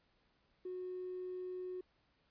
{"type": "tone with tanh clipping", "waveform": "triangle", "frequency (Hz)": 366, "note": "F#4", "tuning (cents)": -19, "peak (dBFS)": -40, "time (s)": [0.65, 1.81], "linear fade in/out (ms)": 5, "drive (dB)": 1, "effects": ["pink hiss -75 dBFS RMS until 2.3 s", "resampled to 11025 Hz"]}